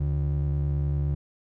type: ring-modulated tone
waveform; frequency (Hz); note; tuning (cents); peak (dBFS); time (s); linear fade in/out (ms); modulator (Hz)
triangle; 108.7; A2; -21; -18; 0-1.15; 10; 34.9
effects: none